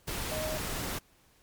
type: tone in noise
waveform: sine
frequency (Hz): 622.3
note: D#5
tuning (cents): 0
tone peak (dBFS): -34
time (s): 0.31-0.58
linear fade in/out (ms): 10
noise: pink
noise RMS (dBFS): -35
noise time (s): 0.07-0.99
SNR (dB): -2
effects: pink hiss -64 dBFS RMS until 1.42 s + MP3 96 kbps